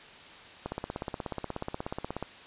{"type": "click train", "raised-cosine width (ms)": 1, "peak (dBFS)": -19, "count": 27, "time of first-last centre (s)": [0.66, 2.226], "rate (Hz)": 16.6, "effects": ["white hiss -49 dBFS RMS until 2.46 s", "resampled to 8000 Hz"]}